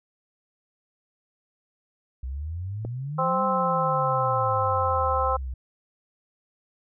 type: exponential two-way sweep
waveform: sine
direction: up then down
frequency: 61.74 to 199.3 to 61.74 Hz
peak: -29 dBFS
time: 2.23-5.54 s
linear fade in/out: 5 ms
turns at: 3.43 s
type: click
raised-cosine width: 2 ms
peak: -20 dBFS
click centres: 2.85 s
type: harmonic tone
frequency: 261.6 Hz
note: C4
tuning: in tune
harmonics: 2 / 3 / 4 / 5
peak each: -27 / -28 / -26 / -27 dBFS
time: 3.18-5.37 s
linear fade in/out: 10 ms
effects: none